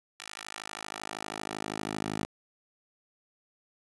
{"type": "tone with high-pass filter sweep", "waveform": "10% pulse", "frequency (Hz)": 52.7, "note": "G#1", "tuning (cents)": 26, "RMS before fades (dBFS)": -38, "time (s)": [0.2, 2.25], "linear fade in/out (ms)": 0, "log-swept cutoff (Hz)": [1800, 170], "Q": 0.75, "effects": ["resampled to 24000 Hz", "9-bit"]}